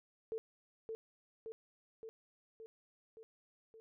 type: tone with echo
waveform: sine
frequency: 446.3 Hz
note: A4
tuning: 25 cents sharp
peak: -37 dBFS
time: 0.32-0.38 s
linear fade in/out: 0 ms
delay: 570 ms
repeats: 6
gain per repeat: -3 dB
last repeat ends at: 3.8 s
effects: none